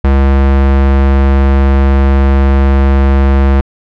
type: tone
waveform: square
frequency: 68.1 Hz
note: C#2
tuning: 30 cents flat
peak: -6 dBFS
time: 0.04-3.61 s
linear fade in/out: 5 ms
effects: low-pass 2000 Hz 12 dB/octave